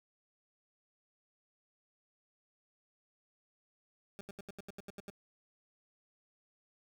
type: tone bursts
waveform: 20% pulse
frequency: 200 Hz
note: G3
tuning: 35 cents sharp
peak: -39 dBFS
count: 10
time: 4.19-5.101 s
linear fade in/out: 0 ms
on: 20 ms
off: 79 ms
effects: none